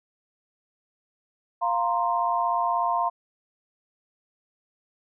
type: chord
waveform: sine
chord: F suspended fourth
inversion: none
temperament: just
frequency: 698.5 / 931.3 / 1047.7 Hz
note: F5 / Bb5 / C6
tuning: 0 / -2 / +2 cents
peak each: -26 dBFS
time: 1.61-3.1 s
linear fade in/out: 20 ms
effects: none